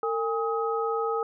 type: tone cluster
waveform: sine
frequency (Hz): 453.9 / 817 / 1265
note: A#4 / G#5 / D#6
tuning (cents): -46 / -29 / +28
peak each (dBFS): -27 / -32 / -30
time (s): 0.03-1.23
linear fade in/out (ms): 2
effects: none